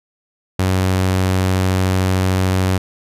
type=tone; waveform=sawtooth; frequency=93.5 Hz; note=F#2; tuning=19 cents sharp; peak=-10 dBFS; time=0.59-2.78 s; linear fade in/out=5 ms; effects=resampled to 32000 Hz